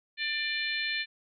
harmonic tone, 594 Hz, D5, 20 cents sharp, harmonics 3 / 4 / 5 / 6 / 7, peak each -33 / -33 / -39 / -37 / -36 dBFS, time 0.17-1.06 s, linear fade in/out 50 ms, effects MP3 96 kbps

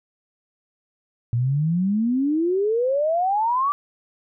sine exponential sweep, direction up, 114.8 to 1174.7 Hz, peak -18 dBFS, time 1.33-3.72 s, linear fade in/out 0 ms, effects none

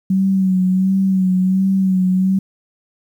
sine tone with vibrato, 188.6 Hz, F#3, 33 cents sharp, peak -12 dBFS, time 0.1-2.39 s, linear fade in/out 5 ms, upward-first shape sine, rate 1.4 Hz, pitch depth 39 cents each way, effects 8-bit

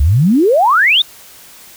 sine exponential sweep, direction up, 63.5 to 3763 Hz, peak -7 dBFS, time 0-1.02 s, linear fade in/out 5 ms, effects white hiss -39 dBFS RMS until 1.76 s

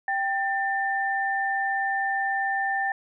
sine tone pair together, 784 / 1790.8 Hz, G5 / A6, 0 / +30 cents, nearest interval octave + major second, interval 1430 cents, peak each -26 dBFS, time 0.08-2.92 s, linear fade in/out 2 ms, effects none

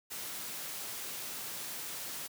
white noise, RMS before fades -41 dBFS, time 0.1-2.28 s, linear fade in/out 20 ms, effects high-pass 100 Hz 12 dB/octave

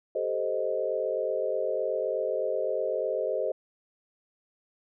sine chord, A half-diminished seventh, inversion third, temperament equal, 392 / 440 / 523.3 / 622.3 Hz, G4 / A4 / C5 / Eb5, 0 / 0 / 0 / 0 cents, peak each -34 / -33 / -30 / -31 dBFS, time 0.15-3.52 s, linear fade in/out 5 ms, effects none

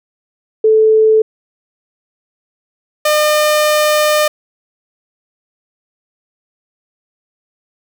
sine / sawtooth tone pair in turn, 437.2 / 604.9 Hz, A4 / D#5, -11 / -49 cents, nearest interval tritone, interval 562 cents, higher second, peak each -6 dBFS, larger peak neither, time 0.64-1.22 / 3.05-4.28 s, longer second, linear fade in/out 5 ms, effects none

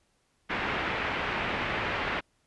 white low-pass noise, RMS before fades -31 dBFS, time 0.49-2.21 s, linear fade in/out 20 ms, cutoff 2500 Hz, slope 24 dB/octave, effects pink hiss -71 dBFS RMS until 2.46 s + resampled to 24000 Hz

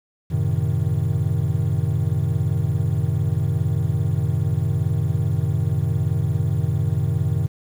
triangle chord, F# diminished seventh, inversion none, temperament equal, 92.5 / 110 / 130.81 / 155.56 Hz, F#2 / A2 / C3 / Eb3, 0 / 0 / 0 / 0 cents, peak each -22 dBFS, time 0.3-7.48 s, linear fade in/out 20 ms, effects 8-bit

